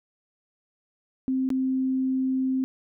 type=tone with dropouts; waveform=sine; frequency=261.6 Hz; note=C4; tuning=in tune; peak=-22 dBFS; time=1.28-2.64 s; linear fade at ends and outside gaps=0 ms; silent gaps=1.49-1.503 s; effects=none